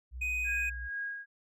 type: tone with vibrato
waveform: sine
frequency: 61.5 Hz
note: B1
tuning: 7 cents flat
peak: -38 dBFS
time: 0.11-0.9 s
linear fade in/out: 50 ms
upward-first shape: triangle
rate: 2.5 Hz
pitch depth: 43 cents each way
type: tone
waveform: triangle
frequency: 2500 Hz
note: D#7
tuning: 8 cents sharp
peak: -29 dBFS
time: 0.21-0.7 s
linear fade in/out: 10 ms
type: tone with tremolo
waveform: sine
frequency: 1638 Hz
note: G#6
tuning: 24 cents flat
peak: -33 dBFS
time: 0.44-1.26 s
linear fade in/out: 50 ms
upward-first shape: sine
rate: 2.2 Hz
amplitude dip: 60%
effects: none

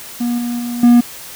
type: tone with level steps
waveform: triangle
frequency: 240 Hz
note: B3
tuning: 49 cents flat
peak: -13 / -16 / -18 / -3 dBFS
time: 0.2-1.01 s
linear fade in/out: 10 ms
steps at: 0.38 / 0.59 / 0.83 s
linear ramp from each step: 5 ms
effects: white hiss -33 dBFS RMS until 1.35 s

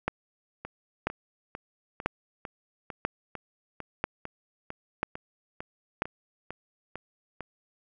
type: two click trains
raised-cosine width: 0.5 ms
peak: -22 / -11 dBFS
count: 16 / 7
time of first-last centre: 0.65-7.407 / 0.08-6.021 s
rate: 2.22 / 1.01 Hz
effects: none

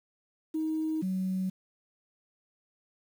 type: tone pair in turn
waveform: sine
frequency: 315.1 / 187.36 Hz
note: D#4 / F#3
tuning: +22 / +22 cents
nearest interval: major sixth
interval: 900 cents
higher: first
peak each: -27 dBFS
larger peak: neither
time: 0.54-1.02 / 1.02-1.5 s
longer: neither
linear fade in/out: 10 ms
effects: tanh soft clip ceiling -23 dBFS + 9-bit

